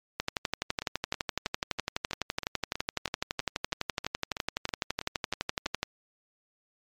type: two click trains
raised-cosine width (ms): 0.2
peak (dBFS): -17 / -11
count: 16 / 68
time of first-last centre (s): 0.82-5.659 / 0.2-5.83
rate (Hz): 3.1 / 11.9
effects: MP3 96 kbps